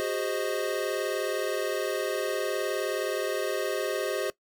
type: chord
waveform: square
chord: Ab dominant seventh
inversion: third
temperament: equal with one note detuned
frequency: 370 / 409.4 / 523.3 / 622.3 Hz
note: Gb4 / Ab4 / C5 / Eb5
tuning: 0 / -25 / 0 / 0 cents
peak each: -34 dBFS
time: 0-4.3 s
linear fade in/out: 0 ms
effects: noise-tail reverb RT60 0.1 s tail -19 dB re dry